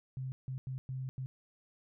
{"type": "tone bursts at uneven times", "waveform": "sine", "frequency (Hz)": 130.81, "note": "C3", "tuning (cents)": 0, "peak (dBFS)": -36, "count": 5, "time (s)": [[0.17, 0.32], [0.48, 0.58], [0.67, 0.78], [0.89, 1.09], [1.18, 1.26]], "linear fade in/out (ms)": 0, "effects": []}